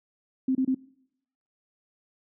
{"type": "tone bursts", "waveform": "sine", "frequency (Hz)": 261.6, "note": "C4", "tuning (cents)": 0, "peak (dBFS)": -21, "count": 3, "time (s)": [0.48, 0.747], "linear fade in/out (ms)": 5, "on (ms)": 71, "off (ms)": 27, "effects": ["noise-tail reverb RT60 0.8 s tail -23 dB re dry"]}